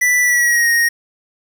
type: tone with pitch glide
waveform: square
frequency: 1975.5 to 1867.9 Hz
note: B6 to A#6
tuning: 0 to +3 cents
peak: -12 dBFS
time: 0.01-0.89 s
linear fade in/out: 10 ms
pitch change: -97 cents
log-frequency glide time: 0.21-0.68 s
effects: 7-bit